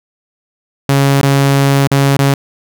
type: tone with dropouts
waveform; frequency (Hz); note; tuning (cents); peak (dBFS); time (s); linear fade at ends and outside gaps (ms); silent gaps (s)
sawtooth; 138.59; C#3; 0; -4; 0.89-2.34; 2; 1.213-1.23 / 1.874-1.915 / 2.17-2.19
effects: none